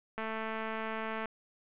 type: click train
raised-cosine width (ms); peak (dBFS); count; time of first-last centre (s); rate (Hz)
0.5; -23; 239; 0.18-1.257; 221
effects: resampled to 8000 Hz + 10-bit